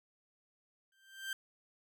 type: tone with exponential growth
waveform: 30% pulse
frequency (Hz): 1570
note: G6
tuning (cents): +2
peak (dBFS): -32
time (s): 0.92-1.33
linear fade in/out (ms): 2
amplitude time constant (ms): 89
effects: none